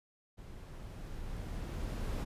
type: noise with level ramp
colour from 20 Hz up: brown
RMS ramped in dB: -49 to -35 dBFS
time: 0.37-2.25 s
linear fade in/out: 20 ms
effects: resampled to 32000 Hz